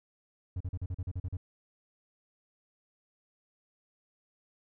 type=tone bursts; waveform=triangle; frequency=90.7 Hz; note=F#2; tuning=34 cents flat; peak=-30 dBFS; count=10; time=0.56-1.37 s; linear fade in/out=5 ms; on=45 ms; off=40 ms; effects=none